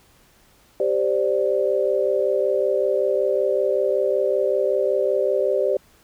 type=chord; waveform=sine; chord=G suspended fourth; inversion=none; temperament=just; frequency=392 / 522.7 / 588 Hz; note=G4 / C5 / D5; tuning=0 / -2 / +2 cents; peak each=-22 dBFS; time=0.8-5.77 s; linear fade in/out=2 ms; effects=pink hiss -56 dBFS RMS until 6.03 s